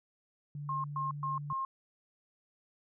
sine tone, 145.6 Hz, D3, 15 cents flat, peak -38 dBFS, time 0.55-1.53 s, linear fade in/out 2 ms
sine tone bursts, 1068 Hz, C6, 35 cents sharp, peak -32 dBFS, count 4, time 0.69-1.65 s, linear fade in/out 2 ms, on 150 ms, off 120 ms
effects none

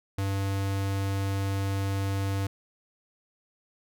square tone, 98 Hz, G2, in tune, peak -27 dBFS, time 0.18-2.47 s, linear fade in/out 5 ms, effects none

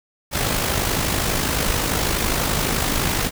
pink noise with amplitude modulation, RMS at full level -19 dBFS, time 0.31-3.31 s, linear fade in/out 50 ms, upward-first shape sine, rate 51.8 Hz, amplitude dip 50%, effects none

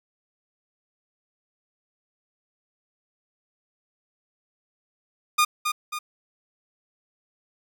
sawtooth tone with echo, 1219 Hz, D#6, 36 cents flat, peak -13 dBFS, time 5.38-5.45 s, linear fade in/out 10 ms, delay 270 ms, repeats 2, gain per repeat -6 dB, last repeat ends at 5.99 s, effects none

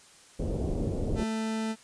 pink low-pass noise, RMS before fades -30 dBFS, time 0.39-1.24 s, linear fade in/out 10 ms, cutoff 540 Hz, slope 24 dB/octave
40% pulse tone, 220.9 Hz, A3, 7 cents sharp, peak -28 dBFS, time 1.15-1.76 s, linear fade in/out 50 ms
effects white hiss -55 dBFS RMS until 1.83 s + resampled to 22050 Hz

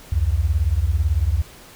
sine beating tone pair, 67.3 / 85.3 Hz, C2 / F2, +49 / -40 cents, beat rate 18 Hz, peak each -19 dBFS, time 0.12-1.42 s, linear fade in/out 5 ms, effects pink hiss -44 dBFS RMS until 1.75 s

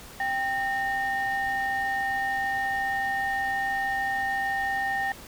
triangle ring-modulated tone, 523.3 Hz, C5, in tune, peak -19 dBFS, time 0.2-5.12 s, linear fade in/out 2 ms, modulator 1310 Hz, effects tanh soft clip ceiling -18 dBFS + pink hiss -45 dBFS RMS until 5.27 s

